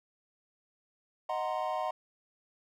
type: chord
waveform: triangle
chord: C half-diminished seventh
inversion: first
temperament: equal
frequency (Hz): 622.3 / 740 / 932.3 / 1046.5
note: Eb5 / Gb5 / Bb5 / C6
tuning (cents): 0 / 0 / 0 / 0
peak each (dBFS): -34 / -33 / -36 / -36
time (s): 1.29-1.91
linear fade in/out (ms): 5
effects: none